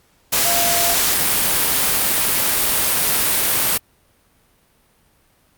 sine tone in noise, 690 Hz, F5, 21 cents flat, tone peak -22 dBFS, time 0.45-0.95 s, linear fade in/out 10 ms, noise white, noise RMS -17 dBFS, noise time 0.32-3.78 s, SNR -8 dB, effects pink hiss -58 dBFS RMS until 5.57 s + Opus 48 kbps

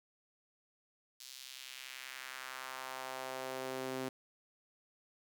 sawtooth tone with high-pass filter sweep, 130.7 Hz, C3, 1 cent flat, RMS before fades -44 dBFS, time 1.2-4.09 s, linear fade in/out 5 ms, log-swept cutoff 4600 to 290 Hz, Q 1.4, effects none

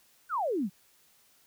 sine exponential sweep, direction down, 1556 to 168.2 Hz, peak -27 dBFS, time 0.29-0.7 s, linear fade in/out 50 ms, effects white hiss -64 dBFS RMS until 1.46 s

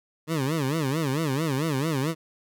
20% pulse tone with vibrato, 146.8 Hz, D3, in tune, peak -19 dBFS, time 0.27-2.15 s, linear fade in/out 50 ms, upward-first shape sine, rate 4.5 Hz, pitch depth 210 cents each way, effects none

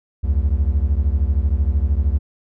triangle beating tone pair, 66 / 79 Hz, C2 / D#2, +16 / +27 cents, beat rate 13 Hz, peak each -15 / -17 dBFS, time 0.23-2.19 s, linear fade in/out 20 ms, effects none

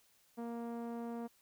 sawtooth tone with low-pass filter, 234.1 Hz, A#3, 8 cents sharp, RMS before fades -42 dBFS, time 0.37-1.28 s, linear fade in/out 20 ms, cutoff 870 Hz, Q 1, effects white hiss -70 dBFS RMS until 1.41 s

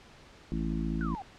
harmonic tone, 54.9 Hz, A1, 3 cents flat, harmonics 1 / 3 / 4 / 5 / 6, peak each -34 / -34 / -35 / -38 / -39 dBFS, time 0.52-1.15 s, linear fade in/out 0 ms
sine exponential sweep, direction down, 1547 to 738 Hz, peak -37 dBFS, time 1.01-1.22 s, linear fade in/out 0 ms
effects pink hiss -54 dBFS RMS until 1.38 s + low-pass 5000 Hz 12 dB/octave

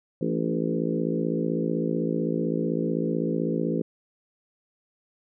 harmonic tone with a mistuned harmonic, 55.8 Hz, A1, 25 cents sharp, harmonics 3 / 4 / 5 / 6 / 7 / 8 / 9, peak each -29 / -30 / -31 / -32 / -32 / -33 / -34 dBFS, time 0.21-3.82 s, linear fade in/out 5 ms, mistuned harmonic 5, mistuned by +29 cents, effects none

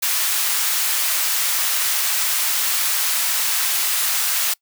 white high-pass noise, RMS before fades -20 dBFS, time 0.02-4.54 s, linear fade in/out 10 ms, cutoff 990 Hz, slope 12 dB/octave, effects noise-tail reverb RT60 0.1 s tail -24 dB re dry

